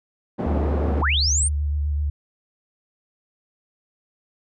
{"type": "band-pass noise", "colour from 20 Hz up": "pink", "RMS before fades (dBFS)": -26, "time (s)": [0.38, 1.03], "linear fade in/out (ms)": 20, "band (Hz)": [160, 600], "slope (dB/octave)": 12}
{"type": "tone with vibrato", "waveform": "sine", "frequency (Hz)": 73.42, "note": "D2", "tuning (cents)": 0, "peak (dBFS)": -20, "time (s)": [0.46, 2.1], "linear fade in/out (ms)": 5, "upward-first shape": "square", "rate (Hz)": 7.9, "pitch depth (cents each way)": 23}
{"type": "linear sweep", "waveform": "sine", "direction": "up", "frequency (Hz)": [622.3, 9180], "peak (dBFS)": -19, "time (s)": [1.01, 1.49], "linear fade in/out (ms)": 20}
{"effects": []}